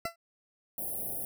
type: tone with exponential decay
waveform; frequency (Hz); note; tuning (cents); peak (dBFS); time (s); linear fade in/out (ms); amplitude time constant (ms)
20% pulse; 674; E5; +38; -24; 0.05-0.16; 5; 23
type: click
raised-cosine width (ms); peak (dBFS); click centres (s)
2; -28; 0.054
type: band-stop noise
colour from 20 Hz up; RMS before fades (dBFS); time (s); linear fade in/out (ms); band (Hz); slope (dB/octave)
white; -36; 0.78-1.25; 2; 780 to 9500; 96
effects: none